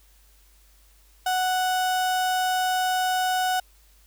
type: tone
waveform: 35% pulse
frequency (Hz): 740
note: F#5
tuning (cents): 0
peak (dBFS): -20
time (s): 1.26-3.6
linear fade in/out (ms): 5
effects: added 50 Hz sine -55 dBFS peak until 4.06 s + white hiss -60 dBFS RMS until 4.06 s